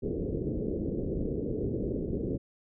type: low-pass noise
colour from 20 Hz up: white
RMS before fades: -32 dBFS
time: 0.02-2.38 s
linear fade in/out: 20 ms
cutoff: 470 Hz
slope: 48 dB/octave
effects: none